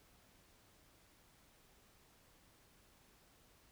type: silence
effects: pink hiss -68 dBFS RMS until 3.71 s